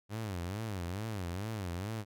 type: tone with vibrato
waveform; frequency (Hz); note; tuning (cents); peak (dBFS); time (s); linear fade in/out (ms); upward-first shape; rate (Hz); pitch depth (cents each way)
sawtooth; 98; G2; 0; -32; 0.09-2.05; 50; sine; 2.3; 240
effects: none